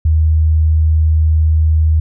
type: tone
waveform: sine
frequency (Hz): 78.7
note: D#2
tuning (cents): +20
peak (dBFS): -8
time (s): 0.05-2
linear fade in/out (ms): 5
effects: none